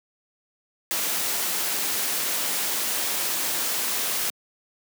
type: noise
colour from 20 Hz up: white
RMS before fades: -26 dBFS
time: 0.91-4.3 s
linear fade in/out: 0 ms
effects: high-pass 200 Hz 12 dB/octave